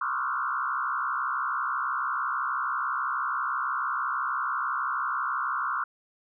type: tone with frequency modulation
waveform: sine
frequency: 1244.5 Hz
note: D#6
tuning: in tune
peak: -26 dBFS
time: 0.01-5.84 s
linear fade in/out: 5 ms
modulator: 66.1 Hz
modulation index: 3.2
effects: none